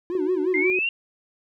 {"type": "tone with vibrato", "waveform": "triangle", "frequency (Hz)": 329.6, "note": "E4", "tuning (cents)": 0, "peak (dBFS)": -23, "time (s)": [0.1, 0.7], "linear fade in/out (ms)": 0, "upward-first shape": "sine", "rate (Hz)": 5.6, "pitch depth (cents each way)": 210}
{"type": "tone", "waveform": "sine", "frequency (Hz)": 370, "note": "F#4", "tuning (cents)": 0, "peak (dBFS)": -23, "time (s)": [0.15, 0.79], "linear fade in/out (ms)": 2}
{"type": "exponential sweep", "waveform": "sine", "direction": "up", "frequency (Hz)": [2060, 2809], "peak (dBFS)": -21, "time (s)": [0.54, 0.89], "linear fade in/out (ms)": 2}
{"effects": []}